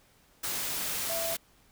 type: tone in noise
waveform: sine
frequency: 665 Hz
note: E5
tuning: 15 cents sharp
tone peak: -33 dBFS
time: 1.09-1.35 s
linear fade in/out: 10 ms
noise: white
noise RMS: -33 dBFS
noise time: 0.43-1.37 s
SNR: -3 dB
effects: pink hiss -63 dBFS RMS until 1.71 s